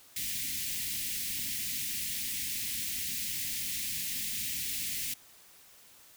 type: band-stop noise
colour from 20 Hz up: white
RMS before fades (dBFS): -35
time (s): 0.16-5.14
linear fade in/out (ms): 5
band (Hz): 290 to 1900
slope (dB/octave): 48
effects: white hiss -57 dBFS RMS until 6.16 s